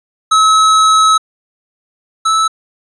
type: tone pair in turn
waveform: square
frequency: 1289 / 1308.5 Hz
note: E6 / E6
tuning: -39 / -13 cents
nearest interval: unison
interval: 26 cents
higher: second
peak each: -7 / -10 dBFS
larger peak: first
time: 0.31-1.18 / 2.25-2.48 s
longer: first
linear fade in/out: 10 ms
effects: resampled to 22050 Hz